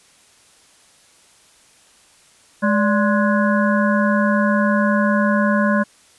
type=harmonic tone with a mistuned harmonic; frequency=209.1 Hz; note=G#3; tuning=12 cents sharp; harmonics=1 / 3 / 5 / 7 / 8; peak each=-16 / -21 / -23 / -24 / -25 dBFS; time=2.62-5.84 s; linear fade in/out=20 ms; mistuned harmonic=3; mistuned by=-130 cents; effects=white hiss -52 dBFS RMS until 6.18 s + resampled to 24000 Hz